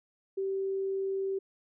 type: tone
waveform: sine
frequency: 387.4 Hz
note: G4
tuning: 20 cents flat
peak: -29 dBFS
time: 0.37-1.39 s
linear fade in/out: 10 ms
effects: none